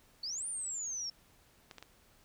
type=exponential two-way sweep; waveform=sine; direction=up then down; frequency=4353 to 9397 to 5380 Hz; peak=-36 dBFS; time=0.23-1.1 s; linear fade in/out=5 ms; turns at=0.47 s
type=clicks; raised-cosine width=0.2 ms; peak=-30 dBFS; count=3; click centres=1.712 / 1.783 / 1.826 s
effects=pink hiss -65 dBFS RMS until 2.24 s